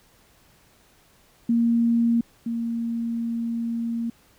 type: tone pair in turn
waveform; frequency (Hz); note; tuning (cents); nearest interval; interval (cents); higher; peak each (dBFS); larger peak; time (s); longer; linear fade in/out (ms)
sine; 233.1 / 231.9; A#3 / A#3; 0 / -9; unison; 9; first; -17 / -24; first; 1.49-2.21 / 2.46-4.1; second; 5
effects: pink hiss -58 dBFS RMS until 4.38 s